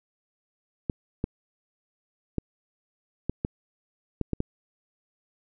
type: clicks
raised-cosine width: 3 ms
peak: -13 dBFS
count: 8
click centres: 0.898 / 1.241 / 2.383 / 3.296 / 3.449 / 4.213 / 4.333 / 4.404 s
effects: none